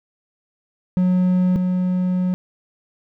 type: tone pair in turn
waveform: triangle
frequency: 182.3 / 182.3 Hz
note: F#3 / F#3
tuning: -25 / -25 cents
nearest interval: unison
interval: 0 cents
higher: neither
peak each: -12 / -15 dBFS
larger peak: first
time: 0.97-1.56 / 1.56-2.34 s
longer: second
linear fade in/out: 0 ms
effects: none